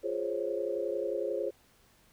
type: chord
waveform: sine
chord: Db major seventh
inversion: first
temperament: equal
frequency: 349.2 / 415.3 / 523.3 / 554.4 Hz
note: F4 / Ab4 / C5 / Db5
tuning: 0 / 0 / 0 / 0 cents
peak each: -37 / -35 / -35 / -36 dBFS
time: 0.03-1.51 s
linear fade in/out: 20 ms
effects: pink hiss -64 dBFS RMS until 2.12 s